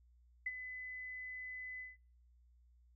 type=tone with ADSR envelope; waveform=sine; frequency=2011 Hz; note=B6; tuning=31 cents sharp; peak=-34 dBFS; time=0.46-1.97 s; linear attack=6 ms; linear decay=38 ms; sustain=-10 dB; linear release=170 ms; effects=noise-tail reverb RT60 0.5 s tail -26 dB re dry + added 60 Hz sine -64 dBFS peak until 2.95 s